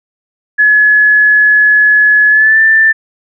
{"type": "tone with pitch glide", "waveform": "sine", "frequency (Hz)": [1700, 1774.2], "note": ["G#6", "A6"], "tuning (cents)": [40, 14], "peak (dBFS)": -4, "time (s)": [0.58, 2.93], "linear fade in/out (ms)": 20, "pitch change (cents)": 74, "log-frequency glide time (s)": [2.29, 2.6], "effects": []}